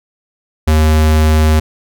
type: tone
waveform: square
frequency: 77.78 Hz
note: D#2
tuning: in tune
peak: -8 dBFS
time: 0.67-1.6 s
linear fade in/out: 10 ms
effects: none